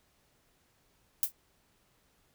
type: noise with exponential decay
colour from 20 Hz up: violet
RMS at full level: -23 dBFS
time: 1.23-1.32 s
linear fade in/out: 0 ms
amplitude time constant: 19 ms
effects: pink hiss -70 dBFS RMS until 2.34 s